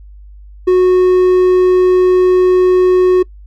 triangle tone, 366.5 Hz, F#4, 16 cents flat, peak -4 dBFS, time 0.67-3.23 s, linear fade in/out 10 ms, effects noise-tail reverb RT60 0.1 s tail -24 dB re dry + added 50 Hz sine -33 dBFS peak until 3.46 s

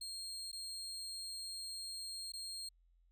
30% pulse tone with dropouts, 4229 Hz, C8, 18 cents sharp, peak -40 dBFS, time 0.01-2.69 s, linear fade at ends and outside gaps 5 ms, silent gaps 0.517-0.528 / 2.321-2.335 s, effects added 43 Hz sine -67 dBFS peak until 3.11 s

